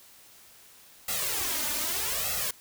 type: noise with flanger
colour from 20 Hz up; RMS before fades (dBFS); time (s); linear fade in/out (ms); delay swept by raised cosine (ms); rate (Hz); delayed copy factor
white; -30; 1.08-2.51; 5; 1.5 to 3.4; 0.81; +1
effects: white hiss -54 dBFS RMS until 2.6 s